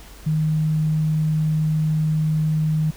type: tone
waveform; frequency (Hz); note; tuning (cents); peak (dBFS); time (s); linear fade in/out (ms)
sine; 155.56; D#3; 0; -17; 0.26-2.91; 10
effects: added 50 Hz sine -41 dBFS peak until 2.96 s + pink hiss -45 dBFS RMS until 2.96 s